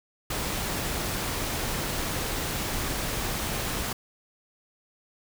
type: noise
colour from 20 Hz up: pink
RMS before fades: -30 dBFS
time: 0.3-3.93 s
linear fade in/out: 5 ms
effects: none